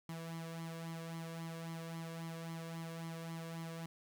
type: tone with flanger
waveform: sawtooth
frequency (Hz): 164.81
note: E3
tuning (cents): 0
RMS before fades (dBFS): -45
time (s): 0.09-3.86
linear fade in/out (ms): 2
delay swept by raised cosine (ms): 0.94 to 1.84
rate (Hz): 3.7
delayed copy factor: +0.65
effects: 12-bit